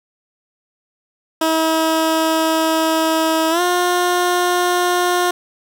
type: tone with pitch glide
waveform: 15% pulse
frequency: 321.1 to 356.3 Hz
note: E4 to F4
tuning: -45 to +35 cents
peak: -8 dBFS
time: 1.41-5.31 s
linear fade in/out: 5 ms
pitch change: +180 cents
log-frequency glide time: 3.5-3.61 s
effects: none